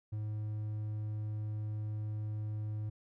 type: tone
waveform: triangle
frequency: 106.7 Hz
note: G#2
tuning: 47 cents sharp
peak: -33 dBFS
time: 0.12-2.9 s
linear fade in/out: 10 ms
effects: none